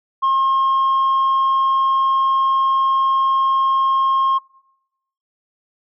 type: tone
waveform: sine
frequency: 1072 Hz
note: C6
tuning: 42 cents sharp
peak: -11 dBFS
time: 0.22-4.39 s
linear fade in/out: 20 ms
effects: noise-tail reverb RT60 0.9 s tail -25 dB re dry + tanh soft clip ceiling -12 dBFS